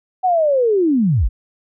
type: linear sweep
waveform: sine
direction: down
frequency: 760 to 32.24 Hz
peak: -12 dBFS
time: 0.23-1.29 s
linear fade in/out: 20 ms
effects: none